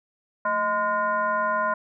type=tone with frequency modulation; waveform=sine; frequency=1029 Hz; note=C6; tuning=29 cents flat; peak=-21 dBFS; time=0.45-1.74 s; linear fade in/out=5 ms; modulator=403 Hz; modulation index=1.1; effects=none